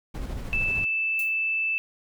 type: noise with tremolo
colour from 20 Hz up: brown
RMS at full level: -31 dBFS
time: 0.14-0.85 s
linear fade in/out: 10 ms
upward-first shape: square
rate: 13 Hz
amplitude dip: 30%
type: tone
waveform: sine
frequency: 2637 Hz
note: E7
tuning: in tune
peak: -23 dBFS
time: 0.53-1.78 s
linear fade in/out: 0 ms
type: noise with exponential decay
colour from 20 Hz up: violet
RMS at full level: -34 dBFS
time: 1.19-1.38 s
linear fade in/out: 2 ms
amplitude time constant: 41 ms
effects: none